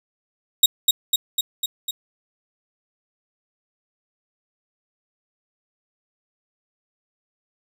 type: tone with echo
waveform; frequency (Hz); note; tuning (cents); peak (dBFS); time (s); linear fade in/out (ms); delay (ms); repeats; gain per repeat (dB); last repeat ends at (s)
sawtooth; 3776; A#7; +22; -6; 0.63-0.66; 5; 250; 5; -3; 1.91
effects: none